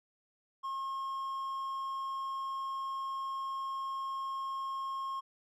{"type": "tone", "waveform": "triangle", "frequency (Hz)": 1077, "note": "C6", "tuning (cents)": 50, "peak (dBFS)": -33, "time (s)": [0.63, 5.21], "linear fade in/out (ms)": 20, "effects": []}